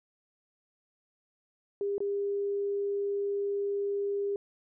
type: tone with dropouts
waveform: sine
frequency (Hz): 402.3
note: G4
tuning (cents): +45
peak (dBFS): -28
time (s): 1.81-4.36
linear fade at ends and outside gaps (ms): 1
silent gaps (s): 1.981-2.004
effects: none